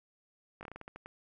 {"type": "slowing click train", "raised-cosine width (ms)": 0.5, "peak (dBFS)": -30, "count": 10, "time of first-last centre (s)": [0.61, 1.06], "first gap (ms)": 19, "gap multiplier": 1.23, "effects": []}